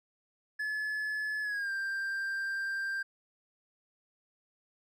triangle tone with pitch glide, 1716 to 1582.7 Hz, A6 to G6, -44 to +16 cents, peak -30 dBFS, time 0.59-3.03 s, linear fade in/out 10 ms, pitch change -140 cents, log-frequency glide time 1.42-1.71 s, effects none

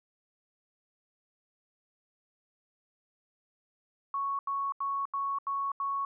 sine tone bursts, 1108.7 Hz, C#6, in tune, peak -29 dBFS, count 6, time 4.14-6.05 s, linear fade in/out 2 ms, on 250 ms, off 82 ms, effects none

